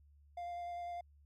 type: tone with vibrato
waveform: triangle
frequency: 698.5 Hz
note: F5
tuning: in tune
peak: -38 dBFS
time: 0.37-1.01 s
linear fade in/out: 5 ms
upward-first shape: sine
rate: 10 Hz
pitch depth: 11 cents each way
effects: added 72 Hz sine -61 dBFS peak until 1.25 s + MP3 96 kbps